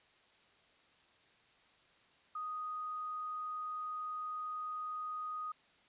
sine tone, 1244.5 Hz, D#6, in tune, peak -38 dBFS, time 2.35-5.52 s, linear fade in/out 5 ms, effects white hiss -67 dBFS RMS until 5.88 s + resampled to 8000 Hz

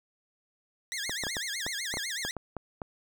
15% pulse tone with vibrato, 1866 Hz, A#6, 1 cent sharp, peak -26 dBFS, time 0.92-2.31 s, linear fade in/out 0 ms, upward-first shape sine, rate 8 Hz, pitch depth 260 cents each way
clicks, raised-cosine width 1 ms, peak -21 dBFS, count 11, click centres 1.095 / 1.237 / 1.268 / 1.368 / 1.665 / 1.94 / 1.971 / 2.25 / 2.367 / 2.567 / 2.818 s
effects none

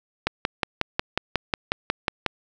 click train, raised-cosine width 0.3 ms, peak -5 dBFS, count 12, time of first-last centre 0.27-2.263 s, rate 5.52 Hz, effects none

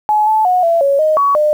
sine tone with pitch steps, 849 / 869 / 729 / 672 / 557 / 621 / 1125 / 603 Hz, G#5 / A5 / F#5 / E5 / C#5 / D#5 / C#6 / D5, +38 / -22 / -26 / +33 / +8 / -3 / +25 / +46 cents, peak -9 dBFS, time 0.09-1.53 s, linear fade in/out 0 ms, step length 180 ms, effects 7-bit

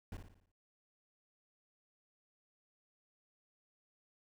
brown noise with echo, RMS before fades -44 dBFS, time 0.12-0.17 s, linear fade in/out 2 ms, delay 58 ms, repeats 6, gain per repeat -6 dB, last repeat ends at 0.518 s, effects none

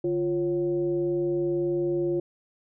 sine tone with frequency modulation, 349.1 Hz, F4, 1 cent flat, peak -23 dBFS, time 0.04-2.2 s, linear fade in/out 5 ms, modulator 200 Hz, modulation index 0.56, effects none

